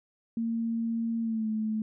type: tone with pitch glide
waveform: sine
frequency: 229 to 217.4 Hz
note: A#3 to A3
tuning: -31 to -21 cents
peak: -27 dBFS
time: 0.37-1.82 s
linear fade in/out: 2 ms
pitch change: -90 cents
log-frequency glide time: 1.21-1.48 s
effects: none